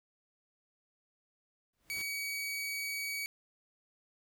pink noise with exponential growth, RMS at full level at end -47 dBFS, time 1.73-2.02 s, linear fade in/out 5 ms, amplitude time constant 62 ms
sawtooth tone, 2264 Hz, C#7, 36 cents sharp, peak -32 dBFS, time 1.9-3.26 s, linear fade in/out 0 ms
effects none

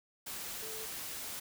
sine tone in noise, 440 Hz, A4, in tune, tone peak -47 dBFS, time 0.62-0.86 s, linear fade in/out 10 ms, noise white, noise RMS -42 dBFS, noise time 0.26-1.4 s, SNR -8 dB, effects none

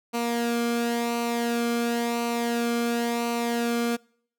sawtooth tone with flanger, 235.6 Hz, A#3, 19 cents sharp, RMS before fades -26 dBFS, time 0.13-3.97 s, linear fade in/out 20 ms, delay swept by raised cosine 0.58 to 1.09 ms, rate 0.95 Hz, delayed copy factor -0.55, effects noise-tail reverb RT60 0.6 s tail -26 dB re dry

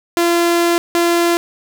sawtooth tone bursts at uneven times, 342.5 Hz, F4, 34 cents flat, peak -8 dBFS, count 2, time 0.17-0.78 / 0.95-1.37 s, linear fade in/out 0 ms, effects none

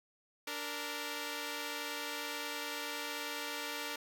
5% pulse tone pair together, 292.7 / 464.6 Hz, D4 / A#4, -6 / -6 cents, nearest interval minor sixth, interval 800 cents, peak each -30 / -29 dBFS, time 0.47-3.96 s, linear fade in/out 5 ms, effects none

